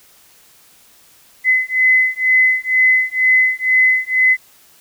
sine beating tone pair, 2029 / 2031.1 Hz, B6 / B6, +46 / +48 cents, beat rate 2.1 Hz, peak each -14 dBFS, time 1.44-4.37 s, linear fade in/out 50 ms, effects white hiss -49 dBFS RMS until 4.8 s

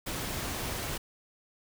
pink noise, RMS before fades -35 dBFS, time 0.06-0.98 s, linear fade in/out 10 ms, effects none

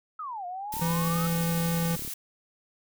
sine exponential two-way sweep, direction down then up, 1318.5 to 699 to 1318.5 Hz, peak -33 dBFS, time 0.19-1.27 s, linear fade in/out 5 ms, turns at 0.46 s
blue noise, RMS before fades -36 dBFS, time 0.72-2.14 s, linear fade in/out 5 ms
click train, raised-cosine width 3 ms, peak -29 dBFS, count 49, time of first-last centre 0.74-2.077 s, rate 35.9 Hz
square tone, 167.6 Hz, E3, 29 cents sharp, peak -26 dBFS, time 0.81-1.96 s, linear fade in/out 10 ms
effects none

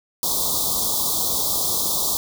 white band-stop noise, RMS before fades -22 dBFS, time 0.23-2.17 s, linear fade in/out 0 ms, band 1200 to 3400 Hz, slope 96 dB/octave, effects none

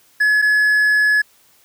triangle tone pair in turn, 1700 / 1700 Hz, G#6 / G#6, +40 / +40 cents, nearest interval unison, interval 0 cents, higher neither, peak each -10 dBFS, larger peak neither, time 0.2-0.42 / 0.42-1.22 s, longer second, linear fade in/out 10 ms, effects white hiss -54 dBFS RMS until 1.64 s + high-pass 60 Hz 12 dB/octave

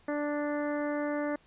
harmonic tone, 293.7 Hz, D4, in tune, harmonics 1 / 2 / 3 / 4 / 5 / 6 / 7, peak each -32 / -33 / -42 / -43 / -44 / -43 / -48 dBFS, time 0.08-1.36 s, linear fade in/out 5 ms, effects pink hiss -63 dBFS RMS until 1.46 s + resampled to 8000 Hz

